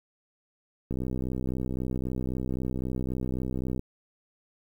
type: click train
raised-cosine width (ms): 3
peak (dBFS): -19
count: 185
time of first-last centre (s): 0.91-3.794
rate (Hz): 63.8
effects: 9-bit